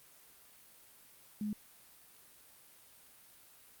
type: tone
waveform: sine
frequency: 210 Hz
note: G#3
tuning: 19 cents sharp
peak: -34 dBFS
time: 1.41-1.53 s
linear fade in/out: 2 ms
effects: white hiss -60 dBFS RMS until 3.8 s + Opus 32 kbps